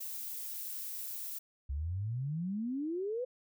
violet noise, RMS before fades -41 dBFS, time 0-1.39 s, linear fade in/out 10 ms
sine exponential sweep, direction up, 65.8 to 517 Hz, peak -33 dBFS, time 1.69-3.25 s, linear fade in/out 10 ms
effects none

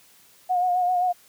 sine tone with vibrato, 722 Hz, F#5, 43 cents flat, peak -19 dBFS, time 0.49-1.13 s, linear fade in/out 20 ms, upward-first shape sine, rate 7.6 Hz, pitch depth 36 cents each way, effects white hiss -55 dBFS RMS until 1.28 s + high-pass 60 Hz 12 dB/octave

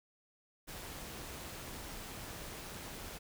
pink noise with amplitude modulation, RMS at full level -45 dBFS, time 0.67-3.19 s, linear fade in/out 20 ms, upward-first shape sine, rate 187 Hz, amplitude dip 25%, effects none

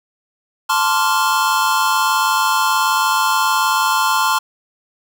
square chord, D minor seventh, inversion second, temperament equal with one note detuned, 880 / 1046.5 / 1145.2 / 1396.9 Hz, A5 / C6 / D6 / F6, 0 / 0 / -44 / 0 cents, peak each -20 / -18 / -24 / -21 dBFS, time 0.69-4.39 s, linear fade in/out 10 ms, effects none

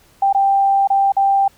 sine tone with dropouts, 788 Hz, G5, 9 cents sharp, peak -11 dBFS, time 0.22-1.48 s, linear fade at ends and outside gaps 5 ms, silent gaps 0.328-0.347 / 0.874-0.901 / 1.121-1.166 s, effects pink hiss -52 dBFS RMS until 1.57 s

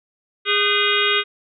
harmonic tone with a mistuned harmonic, 411.1 Hz, G#4, 18 cents flat, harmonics 1 / 3 / 4 / 5 / 6 / 7 / 8 / 9, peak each -24 / -24 / -24 / -24 / -24 / -24 / -24 / -24 dBFS, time 0.45-1.24 s, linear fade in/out 50 ms, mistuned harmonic 4, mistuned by -130 cents, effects none

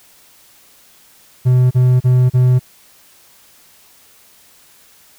triangle tone bursts, 126.2 Hz, B2, 38 cents sharp, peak -6 dBFS, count 4, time 1.45-2.595 s, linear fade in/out 20 ms, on 260 ms, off 35 ms, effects white hiss -48 dBFS RMS until 5.18 s

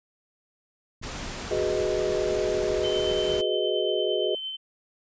clicks, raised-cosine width 5 ms, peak -32 dBFS, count 9, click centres 1.016 / 1.805 / 2.147 / 2.497 / 2.706 / 2.837 / 3.006 / 3.1 / 3.339 s
pink noise, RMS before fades -35 dBFS, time 1.02-3.42 s, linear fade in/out 20 ms
sine chord, G# minor seventh, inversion third, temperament equal, 370 / 415.3 / 493.9 / 622.3 Hz, F#4 / G#4 / B4 / D#5, 0 / 0 / 0 / 0 cents, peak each -28 / -28 / -31 / -29 dBFS, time 1.51-4.35 s, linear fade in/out 2 ms
sine tone with tremolo, 3077 Hz, G7, 33 cents flat, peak -29 dBFS, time 2.83-4.57 s, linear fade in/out 20 ms, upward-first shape triangle, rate 8.7 Hz, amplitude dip 40%
effects resampled to 16000 Hz

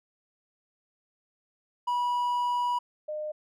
triangle / sine tone pair in turn, 975 / 608.6 Hz, B5 / D#5, -23 / -38 cents, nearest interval minor sixth, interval 815 cents, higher first, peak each -23 / -31 dBFS, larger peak first, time 1.87-2.79 / 3.08-3.32 s, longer first, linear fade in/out 10 ms, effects none

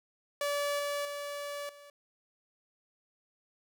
sawtooth tone with level steps, 576 Hz, D5, 34 cents flat, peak -26 / -28 / -33 / -47 dBFS, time 0.41-1.9 s, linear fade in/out 2 ms, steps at 0.79 / 1.05 / 1.69 s, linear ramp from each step 2 ms, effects none

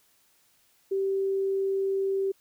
sine tone, 388.7 Hz, G4, 15 cents flat, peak -24 dBFS, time 0.91-2.32 s, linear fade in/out 10 ms, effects white hiss -65 dBFS RMS until 2.4 s

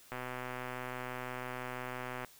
click train, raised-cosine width 0.5 ms, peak -25 dBFS, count 269, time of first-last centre 0.12-2.247 s, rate 126 Hz, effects white hiss -59 dBFS RMS until 2.39 s

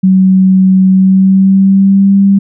sine tone with pitch glide, 188.5 to 197.19 Hz, F#3 to G3, +32 to +10 cents, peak -3 dBFS, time 0.03-2.39 s, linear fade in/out 10 ms, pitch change +78 cents, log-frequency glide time 0.89-2.15 s, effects none

